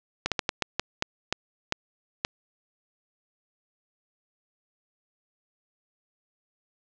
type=slowing click train; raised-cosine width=0.2 ms; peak=-7 dBFS; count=10; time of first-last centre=0.26-2.249 s; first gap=57 ms; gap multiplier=1.32; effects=low-pass 7000 Hz 12 dB/octave